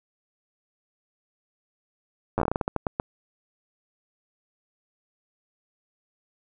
slowing click train, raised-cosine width 1 ms, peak -10 dBFS, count 14, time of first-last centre 2.38-2.999 s, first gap 9 ms, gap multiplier 1.25, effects none

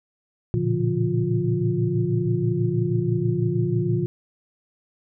sine tone cluster, 113.9 / 120.1 / 143.3 / 173.1 / 352.9 Hz, A#2 / B2 / D3 / F3 / F4, -40 / -48 / -42 / -15 / +18 cents, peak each -26 dBFS, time 0.54-4.06 s, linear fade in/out 0 ms, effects none

